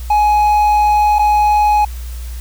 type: tone with dropouts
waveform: triangle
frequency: 838 Hz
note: G#5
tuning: 15 cents sharp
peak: -7 dBFS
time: 0.1-1.85 s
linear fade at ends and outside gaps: 5 ms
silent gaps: 1.186-1.192 s
effects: added 60 Hz sine -23 dBFS peak until 2.4 s + white hiss -39 dBFS RMS until 2.4 s